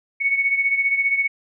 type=beating tone pair; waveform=sine; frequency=2217 / 2232 Hz; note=C#7 / C#7; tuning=0 / +11 cents; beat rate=15 Hz; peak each=-18 / -24 dBFS; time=0.2-1.28 s; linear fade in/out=20 ms; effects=none